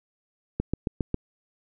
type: click train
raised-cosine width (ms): 3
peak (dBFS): -12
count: 5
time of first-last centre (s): 0.6-1.143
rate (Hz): 7.36
effects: none